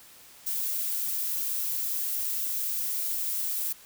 violet noise, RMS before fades -30 dBFS, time 0.46-3.73 s, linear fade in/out 10 ms, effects white hiss -52 dBFS RMS until 3.85 s

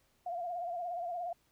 sine tone with vibrato, 698.5 Hz, F5, in tune, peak -35 dBFS, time 0.26-1.33 s, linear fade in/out 5 ms, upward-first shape sine, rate 17 Hz, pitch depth 66 cents each way, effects pink hiss -72 dBFS RMS until 1.51 s

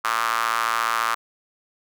square tone with high-pass filter, 57.2 Hz, A#1, 32 cents flat, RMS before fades -23 dBFS, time 0.04-1.15 s, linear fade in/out 10 ms, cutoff 1200 Hz, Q 4.5, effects none

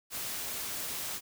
white noise, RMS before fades -37 dBFS, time 0.1-1.21 s, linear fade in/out 50 ms, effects none

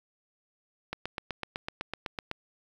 click train, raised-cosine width 0.3 ms, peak -17 dBFS, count 12, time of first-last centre 0.93-2.314 s, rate 7.95 Hz, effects 8-bit

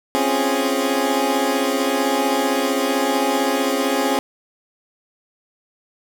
20% pulse chord, Db major seventh, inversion third, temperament equal with one note detuned, 261.6 / 277.2 / 346.8 / 415.3 Hz, C4 / Db4 / F4 / Ab4, 0 / 0 / -12 / 0 cents, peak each -18 / -17 / -22 / -18 dBFS, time 0.15-4.19 s, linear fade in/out 0 ms, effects none

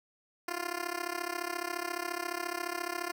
10% pulse tone with amplitude modulation, 349.2 Hz, F4, in tune, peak -22 dBFS, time 0.48-3.12 s, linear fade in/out 5 ms, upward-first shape sine, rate 34.4 Hz, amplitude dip 90%, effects none

